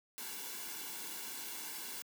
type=noise with comb filter; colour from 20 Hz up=white; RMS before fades=-44 dBFS; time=0.18-2.02 s; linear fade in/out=0 ms; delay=1.6 ms; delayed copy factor=-0.65; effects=high-pass 200 Hz 12 dB/octave